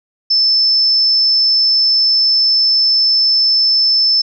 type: tone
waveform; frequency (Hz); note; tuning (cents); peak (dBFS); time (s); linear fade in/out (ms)
sine; 5274; E8; 0; -9; 0.3-4.22; 10
effects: none

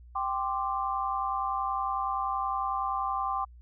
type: chord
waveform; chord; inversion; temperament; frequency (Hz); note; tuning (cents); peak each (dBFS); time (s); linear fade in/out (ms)
sine; G suspended fourth; none; just; 784 / 1045.3 / 1176; G5 / C6 / D6; 0 / -2 / +2; -32; 0.15-3.45; 10
effects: added 60 Hz sine -48 dBFS peak until 3.61 s

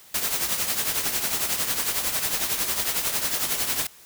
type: noise with tremolo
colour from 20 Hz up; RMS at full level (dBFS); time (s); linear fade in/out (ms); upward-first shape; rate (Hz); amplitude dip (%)
white; -23; 0.14-3.87; 5; triangle; 11; 65
effects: white hiss -50 dBFS RMS until 4.05 s

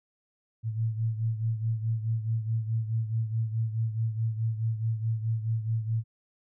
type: beating tone pair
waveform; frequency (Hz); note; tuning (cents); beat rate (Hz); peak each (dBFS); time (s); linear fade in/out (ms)
sine; 111.3 / 116; A2 / A#2; +20 / -8; 4.7; -27 / -33; 0.63-6.04; 50
effects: none

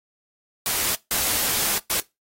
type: noise bursts at uneven times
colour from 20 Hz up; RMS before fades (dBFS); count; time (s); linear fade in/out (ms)
white; -23; 3; 0.66-0.95 / 1.11-1.78 / 1.9-2; 0
effects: noise-tail reverb RT60 0.2 s tail -20 dB re dry + AAC 48 kbps

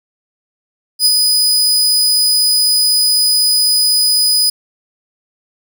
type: tone with ADSR envelope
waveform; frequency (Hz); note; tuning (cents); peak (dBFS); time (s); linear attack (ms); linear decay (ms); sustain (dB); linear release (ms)
sawtooth; 4978; D#8; 0; -4; 0.99-4.5; 64; 47; -3; 6
effects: none

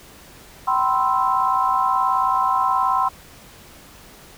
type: chord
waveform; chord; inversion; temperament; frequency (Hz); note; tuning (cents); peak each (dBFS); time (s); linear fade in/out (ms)
sine; C major seventh; second; equal with one note detuned; 768.3 / 987.8 / 1046.5 / 1318.5; G5 / B5 / C6 / E6; -35 / 0 / 0 / 0; -23 / -23 / -19 / -25; 0.67-3.09; 10
effects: pink hiss -45 dBFS RMS until 4.37 s

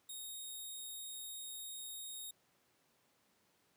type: tone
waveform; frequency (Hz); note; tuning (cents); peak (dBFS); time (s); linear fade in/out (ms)
10% pulse; 3729; A#7; 0; -37; 0.09-2.31; 5
effects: pink hiss -74 dBFS RMS until 3.76 s + high-pass 150 Hz 12 dB/octave

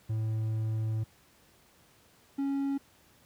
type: tone pair in turn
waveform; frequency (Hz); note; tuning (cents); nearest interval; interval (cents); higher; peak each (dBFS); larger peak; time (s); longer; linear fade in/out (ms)
triangle; 110 / 276.7; A2 / C#4; 0 / -3; octave + major third; 1597; second; -26; neither; 0.09-1.04 / 2.38-2.78; first; 10
effects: pink hiss -62 dBFS RMS until 3.25 s + high-pass 60 Hz 12 dB/octave

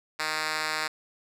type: tone with band-pass filter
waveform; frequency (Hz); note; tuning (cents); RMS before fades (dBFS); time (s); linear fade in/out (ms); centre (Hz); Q
5% pulse; 155.56; D#3; 0; -30; 0.19-0.88; 10; 3400; 0.67
effects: none

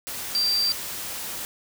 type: tone in noise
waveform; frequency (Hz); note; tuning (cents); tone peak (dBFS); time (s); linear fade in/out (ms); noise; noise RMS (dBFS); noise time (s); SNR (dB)
sine; 4699; D8; 0; -20; 0.35-0.72; 0; white; -33; 0.07-1.45; +10
effects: none

